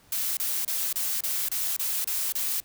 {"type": "noise bursts", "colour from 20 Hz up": "blue", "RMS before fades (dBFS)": -28, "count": 9, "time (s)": [0.12, 2.602], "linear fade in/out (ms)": 2, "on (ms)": 250, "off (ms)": 29, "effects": ["pink hiss -58 dBFS RMS until 2.64 s"]}